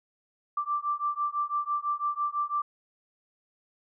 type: beating tone pair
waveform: sine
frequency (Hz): 1172 / 1178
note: D6 / D6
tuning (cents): -4 / +5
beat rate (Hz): 6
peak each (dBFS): -30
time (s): 0.57-2.62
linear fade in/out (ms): 5
effects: none